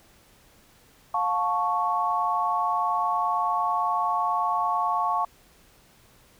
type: chord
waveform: sine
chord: F augmented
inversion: none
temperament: equal with one note detuned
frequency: 709.4 / 880 / 1108.7 Hz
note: F5 / A5 / C#6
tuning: +27 / 0 / 0 cents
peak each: -28 / -27 / -25 dBFS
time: 1.14-5.25 s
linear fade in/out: 5 ms
effects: pink hiss -57 dBFS RMS until 6.39 s